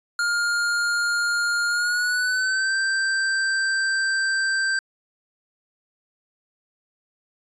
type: tone with pitch glide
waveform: square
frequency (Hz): 1412 to 1566.7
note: F6 to G6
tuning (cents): +19 to -1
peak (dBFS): -21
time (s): 0.19-4.79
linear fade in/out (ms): 2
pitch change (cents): +180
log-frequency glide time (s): 1.67-2.75
effects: resampled to 22050 Hz